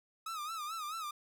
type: tone with vibrato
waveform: 45% pulse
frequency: 1260 Hz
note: D#6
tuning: 21 cents sharp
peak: -38 dBFS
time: 0.26-1.11 s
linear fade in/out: 5 ms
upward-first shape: sine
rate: 4.6 Hz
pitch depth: 110 cents each way
effects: none